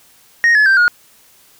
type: tone with pitch steps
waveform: sine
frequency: 1865 / 1710.2 / 1568.3 / 1438.1 Hz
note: A#6 / A6 / G6 / F#6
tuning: 0 / -50 / 0 / -50 cents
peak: -5 dBFS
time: 0.44-0.88 s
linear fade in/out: 0 ms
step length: 110 ms
effects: tanh soft clip ceiling -7 dBFS + white hiss -49 dBFS RMS until 1.59 s